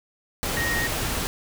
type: tone in noise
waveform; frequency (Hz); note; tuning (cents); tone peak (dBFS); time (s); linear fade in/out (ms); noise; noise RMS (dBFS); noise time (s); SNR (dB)
sine; 1868; A#6; +3; -25; 0.57-0.87; 0; pink; -27; 0.43-1.27; -1
effects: none

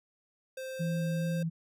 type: tone with pitch glide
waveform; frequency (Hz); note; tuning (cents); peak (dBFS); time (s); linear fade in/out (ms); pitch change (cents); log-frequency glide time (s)
square; 523.3 to 526.6; C5 to C5; 0 to +11; -38; 0.57-1.43; 5; +11; 0.71-1.06
type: tone with vibrato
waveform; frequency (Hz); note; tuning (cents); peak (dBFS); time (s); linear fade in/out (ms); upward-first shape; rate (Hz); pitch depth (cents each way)
sine; 164.8; E3; 0; -29; 0.79-1.5; 20; square; 2.3; 10
effects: none

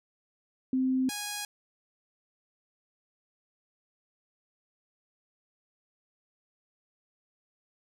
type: tone pair in turn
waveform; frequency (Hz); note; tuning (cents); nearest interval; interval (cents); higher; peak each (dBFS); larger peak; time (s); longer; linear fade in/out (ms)
sine / 5% pulse; 259.8 / 826.6; C4 / G#5; -12 / -8; octave + minor sixth; 2004; second; -24 / -22; second; 0.73-1.09 / 1.09-1.45; neither; 2
effects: none

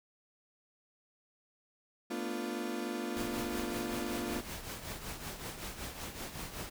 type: chord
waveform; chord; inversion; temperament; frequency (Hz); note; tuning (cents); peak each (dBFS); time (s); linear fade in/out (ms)
35% pulse; B half-diminished seventh; third; equal with one note detuned; 223.5 / 246.9 / 293.7 / 349.2; A3 / B3 / D4 / F4; +27 / 0 / 0 / 0; -40 / -39 / -41 / -38; 2.1-4.41; 10
type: noise with tremolo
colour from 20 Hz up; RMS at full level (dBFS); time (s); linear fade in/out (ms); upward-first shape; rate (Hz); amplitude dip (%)
pink; -40; 3.16-6.7; 10; triangle; 5.3; 65
effects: none

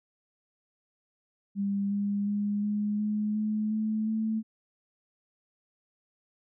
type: tone with pitch steps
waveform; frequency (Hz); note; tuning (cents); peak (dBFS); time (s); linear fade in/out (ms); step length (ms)
sine; 199.6 / 202.4 / 205.2 / 208.1 / 211 / 213.9 / 216.9 / 219.9; G3 / G#3 / G#3 / G#3 / G#3 / A3 / A3 / A3; +32 / -44 / -21 / +4 / +28 / -49 / -25 / -1; -26; 1.55-4.43; 50; 360
effects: none

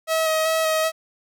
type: tone with vibrato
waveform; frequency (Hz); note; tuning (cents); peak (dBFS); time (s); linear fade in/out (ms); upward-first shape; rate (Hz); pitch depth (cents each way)
sawtooth; 638; D#5; +43; -15; 0.07-0.92; 50; square; 2.6; 14
effects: none

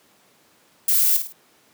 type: noise with echo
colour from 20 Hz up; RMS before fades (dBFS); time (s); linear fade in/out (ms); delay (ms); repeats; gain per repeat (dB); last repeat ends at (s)
violet; -18; 0.88-1.17; 5; 52; 3; -8; 1.326
effects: pink hiss -57 dBFS RMS until 1.73 s + high-pass 200 Hz 12 dB/octave

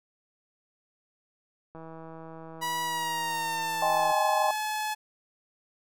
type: click train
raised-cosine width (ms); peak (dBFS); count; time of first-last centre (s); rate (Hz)
1; -31; 384; 1.75-4.114; 162
type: tone with pitch glide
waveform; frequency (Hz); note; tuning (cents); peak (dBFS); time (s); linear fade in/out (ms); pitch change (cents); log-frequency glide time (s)
sawtooth; 972 to 856; B5 to A5; -28 to -48; -25; 2.61-4.95; 20; -220; 2.83-4.11
type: chord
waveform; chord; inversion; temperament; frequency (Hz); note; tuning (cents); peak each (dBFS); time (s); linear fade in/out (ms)
sine; Ab major seventh; second; equal; 622.3 / 784 / 830.6 / 1046.5; Eb5 / G5 / Ab5 / C6; 0 / 0 / 0 / 0; -29 / -28 / -28 / -30; 3.82-4.51; 2
effects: none

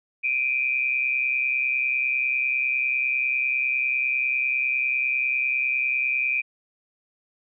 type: tone pair together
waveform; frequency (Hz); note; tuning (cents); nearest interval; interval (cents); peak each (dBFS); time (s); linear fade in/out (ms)
sine; 2359 / 2489; D7 / D#7; +7 / 0; minor second; 93; -24; 0.23-6.42; 20
effects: none

